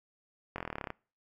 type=slowing click train; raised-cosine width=0.5 ms; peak=-21 dBFS; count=14; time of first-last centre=0.56-0.904 s; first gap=22 ms; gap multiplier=1.03; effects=noise-tail reverb RT60 0.4 s tail -26 dB re dry